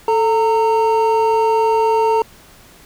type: tone pair together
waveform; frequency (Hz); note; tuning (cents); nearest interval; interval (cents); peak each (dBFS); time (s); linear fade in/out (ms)
triangle; 440 / 918.2; A4 / A#5; 0 / -26; octave + minor second; 1274; -13; 0.08-2.22; 2
effects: pink hiss -45 dBFS RMS until 2.85 s